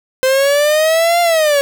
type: linear two-way sweep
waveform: 45% pulse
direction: up then down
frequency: 516 to 698.5 to 553 Hz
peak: -10 dBFS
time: 0.23-1.61 s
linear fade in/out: 0 ms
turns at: 1.21 s
effects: none